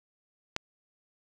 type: click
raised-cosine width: 0.2 ms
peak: -12 dBFS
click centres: 0.564 s
effects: none